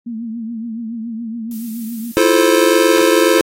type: tone with vibrato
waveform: sine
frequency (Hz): 228.1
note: A#3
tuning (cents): -37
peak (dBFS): -22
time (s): 0.06-2.12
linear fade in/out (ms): 10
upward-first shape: triangle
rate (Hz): 7.1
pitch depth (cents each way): 93
type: noise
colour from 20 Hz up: violet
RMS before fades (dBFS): -34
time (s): 1.51-2.18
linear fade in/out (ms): 2
type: chord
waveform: square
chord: F major seventh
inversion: third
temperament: just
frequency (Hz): 327.4 / 349.2 / 436.5 / 523.8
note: E4 / F4 / A4 / C5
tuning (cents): -12 / 0 / -14 / +2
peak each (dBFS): -16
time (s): 2.17-3.41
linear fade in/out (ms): 0
effects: AAC 48 kbps